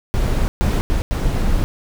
brown noise bursts at uneven times, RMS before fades -17 dBFS, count 4, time 0.14-0.48 / 0.61-0.81 / 0.9-1.02 / 1.11-1.64 s, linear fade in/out 0 ms, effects none

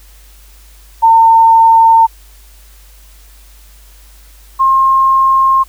sine tone pair in turn, 906 / 1066.9 Hz, A#5 / C6, -50 / +33 cents, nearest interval minor third, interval 283 cents, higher second, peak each -3 / -6 dBFS, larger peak first, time 1.02-2.07 / 4.59-5.64 s, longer neither, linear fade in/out 20 ms, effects added 50 Hz sine -38 dBFS peak until 5.68 s + white hiss -45 dBFS RMS until 5.68 s

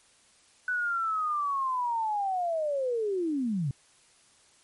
sine linear sweep, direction down, 1500 to 125.6 Hz, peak -26 dBFS, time 0.68-3.71 s, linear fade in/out 2 ms, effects white hiss -61 dBFS RMS until 4.63 s + MP3 48 kbps

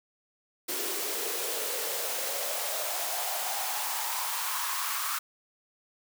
white noise with high-pass filter sweep, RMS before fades -32 dBFS, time 0.68-5.19 s, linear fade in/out 10 ms, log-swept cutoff 350 to 1200 Hz, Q 4.9, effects none

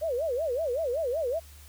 sine tone with vibrato, 562 Hz, C#5, 24 cents sharp, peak -26 dBFS, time 0.01-1.4 s, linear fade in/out 20 ms, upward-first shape sine, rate 5.3 Hz, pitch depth 290 cents each way, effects added 73 Hz sine -48 dBFS peak until 1.68 s + white hiss -54 dBFS RMS until 1.68 s

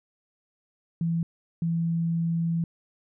sine tone pair in turn, 166.8 / 166.8 Hz, E3 / E3, +21 / +21 cents, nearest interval unison, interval 0 cents, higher neither, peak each -23 dBFS, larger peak neither, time 1.01-1.23 / 1.62-2.64 s, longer second, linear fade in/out 2 ms, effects none

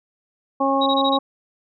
harmonic tone, 272.8 Hz, C#4, 28 cents flat, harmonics 1 / 2 / 3 / 4, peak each -22 / -22 / -22 / -22 dBFS, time 0.6-1.19 s, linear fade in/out 10 ms
sine tone bursts, 3816 Hz, A#7, 40 cents sharp, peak -21 dBFS, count 5, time 0.81-1.173 s, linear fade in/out 10 ms, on 55 ms, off 22 ms
effects none

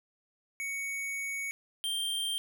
square tone pair in turn, 2230 / 3167 Hz, C#7 / G7, +10 / +17 cents, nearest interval tritone, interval 607 cents, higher second, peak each -34 / -31 dBFS, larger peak second, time 0.6-1.51 / 1.84-2.38 s, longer first, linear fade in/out 0 ms, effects none

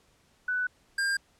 sine / square tone pair in turn, 1491 / 1602.4 Hz, F#6 / G6, +13 / +38 cents, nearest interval minor second, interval 125 cents, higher second, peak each -26 dBFS, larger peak neither, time 0.48-0.67 / 0.98-1.17 s, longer neither, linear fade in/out 5 ms, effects pink hiss -65 dBFS RMS until 1.39 s + low-pass 10000 Hz 12 dB/octave

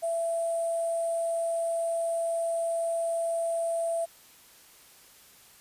sine tone with sample-and-hold, 669 Hz, E5, 25 cents sharp, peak -26 dBFS, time 0.02-4.06 s, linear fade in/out 20 ms, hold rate 8820 Hz, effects white hiss -55 dBFS RMS until 5.6 s + resampled to 32000 Hz

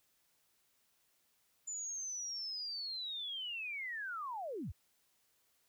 sine linear sweep, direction down, 7080 to 46.15 Hz, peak -39 dBFS, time 1.67-4.72 s, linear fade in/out 10 ms, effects white hiss -75 dBFS RMS until 5.68 s

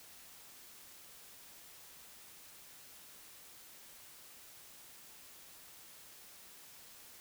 silence, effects white hiss -56 dBFS RMS until 7.2 s

